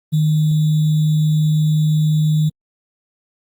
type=tone with sample-and-hold; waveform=sine; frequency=154.3 Hz; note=D#3; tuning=14 cents flat; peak=-12 dBFS; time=0.12-2.5 s; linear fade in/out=20 ms; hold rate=3675 Hz; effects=Opus 24 kbps